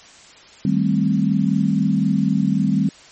sine chord, A half-diminished seventh, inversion second, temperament equal, 155.56 / 196 / 220 / 261.6 Hz, Eb3 / G3 / A3 / C4, 0 / 0 / 0 / 0 cents, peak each -22 / -18 / -22 / -22 dBFS, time 0.65-2.89 s, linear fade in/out 2 ms, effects white hiss -45 dBFS RMS until 3.11 s + MP3 32 kbps

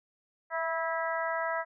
harmonic tone with a mistuned harmonic, 326 Hz, E4, 19 cents flat, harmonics 2 / 3 / 4 / 5 / 6, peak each -33 / -35 / -36 / -37 / -38 dBFS, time 0.5-1.65 s, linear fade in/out 50 ms, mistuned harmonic 2, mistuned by +20 cents, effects none

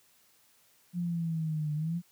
sine exponential two-way sweep, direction down then up, 177.4 to 149.1 to 177.4 Hz, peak -29 dBFS, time 0.93-2.02 s, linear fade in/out 50 ms, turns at 1.74 s, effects white hiss -65 dBFS RMS until 2.11 s + high-pass 60 Hz 12 dB/octave

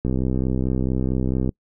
click train, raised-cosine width 3 ms, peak -10 dBFS, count 94, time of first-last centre 0.05-1.492 s, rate 64.5 Hz, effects noise-tail reverb RT60 0.1 s tail -26 dB re dry

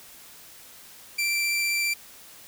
sawtooth tone with vibrato, 2349 Hz, D7, in tune, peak -20 dBFS, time 1.18-1.94 s, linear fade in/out 10 ms, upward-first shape triangle, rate 15 Hz, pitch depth 9 cents each way, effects white hiss -48 dBFS RMS until 2.47 s

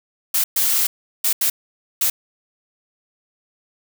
blue noise bursts at uneven times, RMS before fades -18 dBFS, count 5, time 0.34-0.44 / 0.56-0.87 / 1.24-1.33 / 1.41-1.5 / 2.01-2.1 s, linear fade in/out 5 ms, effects none

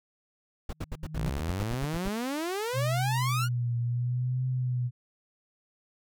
brown noise bursts, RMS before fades -33 dBFS, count 13, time 0.69-2.086 s, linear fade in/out 5 ms, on 40 ms, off 73 ms
sine tone with exponential growth, 155.56 Hz, D#3, in tune, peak -27 dBFS, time 0.73-1.29 s, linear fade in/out 5 ms, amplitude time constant 120 ms
sawtooth exponential sweep, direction up, 53 to 1485 Hz, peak -26 dBFS, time 1.15-3.49 s, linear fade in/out 50 ms
sine tone with vibrato, 123.47 Hz, B2, in tune, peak -26 dBFS, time 2.73-4.91 s, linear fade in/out 50 ms, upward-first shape triangle, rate 0.72 Hz, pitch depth 72 cents each way
effects none

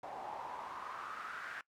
pink noise with band-pass filter sweep, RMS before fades -45 dBFS, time 0.03-1.61 s, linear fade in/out 2 ms, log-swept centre 740 to 1600 Hz, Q 5, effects noise-tail reverb RT60 0.1 s tail -21 dB re dry

